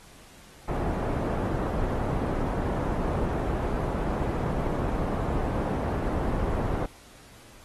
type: low-pass noise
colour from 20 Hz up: pink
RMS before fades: -28 dBFS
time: 0.68-6.86 s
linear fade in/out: 5 ms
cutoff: 880 Hz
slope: 12 dB/octave
effects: pink hiss -52 dBFS RMS until 7.64 s + AAC 32 kbps